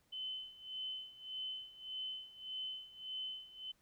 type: tone with tremolo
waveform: sine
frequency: 3044 Hz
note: F#7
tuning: 48 cents sharp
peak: -39 dBFS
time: 0.12-3.72 s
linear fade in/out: 10 ms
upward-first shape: sine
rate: 1.7 Hz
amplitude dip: 85%
effects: pink hiss -75 dBFS RMS until 3.81 s